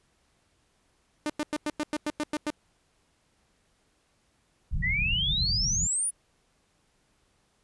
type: tone bursts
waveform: sawtooth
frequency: 300.3 Hz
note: D4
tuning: 39 cents sharp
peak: -23 dBFS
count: 10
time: 1.26-2.503 s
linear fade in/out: 0 ms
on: 37 ms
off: 97 ms
type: low-pass noise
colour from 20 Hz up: pink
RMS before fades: -31 dBFS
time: 4.71-5.87 s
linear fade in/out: 10 ms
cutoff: 200 Hz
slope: 96 dB/octave
type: exponential sweep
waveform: sine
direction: up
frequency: 1900 to 9956 Hz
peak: -25 dBFS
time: 4.82-6.11 s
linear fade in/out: 20 ms
effects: pink hiss -69 dBFS RMS until 7.63 s + resampled to 24000 Hz